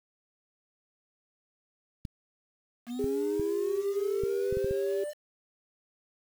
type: clicks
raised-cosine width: 5 ms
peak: -24 dBFS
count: 8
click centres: 2.052 / 3.043 / 3.397 / 4.236 / 4.526 / 4.571 / 4.645 / 4.71 s
type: linear sweep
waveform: triangle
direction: up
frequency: 233.1 to 602 Hz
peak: -31 dBFS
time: 2.86-5.14 s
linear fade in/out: 50 ms
type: tone with pitch glide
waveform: sine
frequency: 410 to 396.3 Hz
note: G#4 to G4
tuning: -22 to +19 cents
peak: -28 dBFS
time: 2.99-5.04 s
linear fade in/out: 5 ms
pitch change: -59 cents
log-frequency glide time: 3.31-4.02 s
effects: 8-bit